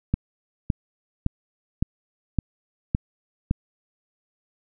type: click train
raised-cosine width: 5 ms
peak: -8 dBFS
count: 7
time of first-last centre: 0.14-3.511 s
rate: 1.78 Hz
effects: none